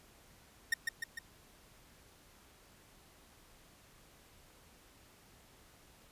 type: tone with echo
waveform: 45% pulse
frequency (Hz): 1842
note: A#6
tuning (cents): -21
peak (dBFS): -27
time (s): 0.72-0.74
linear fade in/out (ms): 5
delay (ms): 150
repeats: 3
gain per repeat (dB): -4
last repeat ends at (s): 1.19
effects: pink hiss -62 dBFS RMS until 6.11 s + resampled to 32000 Hz